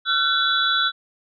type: tone cluster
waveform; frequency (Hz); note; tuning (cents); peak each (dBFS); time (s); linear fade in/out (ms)
sine; 1360 / 1505 / 3446 / 3908; F6 / F#6 / A7 / B7; -46 / +29 / -37 / -19; -23; 0.05-0.92; 50
effects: none